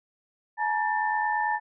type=tone cluster; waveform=sine; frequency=855 / 944 / 1782 Hz; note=A5 / A#5 / A6; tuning=-50 / +22 / +22 cents; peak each=-26 / -30 / -29 dBFS; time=0.57-1.6 s; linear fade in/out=50 ms; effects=none